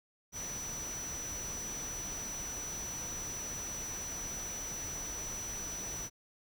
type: tone in noise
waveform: sine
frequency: 5920 Hz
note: F#8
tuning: in tune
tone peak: -39 dBFS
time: 0.32-6.1 s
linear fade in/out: 50 ms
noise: pink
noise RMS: -45 dBFS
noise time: 0.32-6.1 s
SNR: +3 dB
effects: none